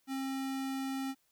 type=tone; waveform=square; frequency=267.9 Hz; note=C4; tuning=41 cents sharp; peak=-35 dBFS; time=0.07-1.15 s; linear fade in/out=50 ms; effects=white hiss -74 dBFS RMS until 1.31 s